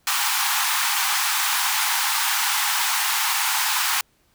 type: high-pass noise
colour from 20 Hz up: pink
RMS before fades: -22 dBFS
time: 0.07-4.01 s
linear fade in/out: 2 ms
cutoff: 790 Hz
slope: 96 dB/octave
effects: pink hiss -63 dBFS RMS until 4.34 s